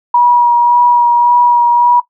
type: tone with vibrato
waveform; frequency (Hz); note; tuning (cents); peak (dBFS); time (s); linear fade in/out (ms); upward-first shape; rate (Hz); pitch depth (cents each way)
sine; 961; B5; -48; -5; 0.14-2; 5; sine; 1.8; 13
effects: noise-tail reverb RT60 0.1 s tail -17 dB re dry